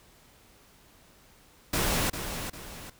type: noise with echo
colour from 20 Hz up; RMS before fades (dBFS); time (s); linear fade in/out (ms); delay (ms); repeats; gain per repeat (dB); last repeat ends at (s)
pink; -27; 1.73-2.1; 5; 400; 2; -8; 2.9
effects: pink hiss -58 dBFS RMS until 2.99 s